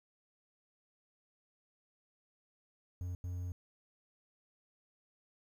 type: tone bursts at uneven times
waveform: triangle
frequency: 89.3 Hz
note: F2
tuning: 39 cents sharp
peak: -35 dBFS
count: 2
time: 3.01-3.15 / 3.24-3.52 s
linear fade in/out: 0 ms
effects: 11-bit